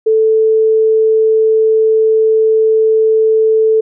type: tone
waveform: sine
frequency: 440 Hz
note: A4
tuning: in tune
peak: -7 dBFS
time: 0.06-3.81 s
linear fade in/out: 10 ms
effects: none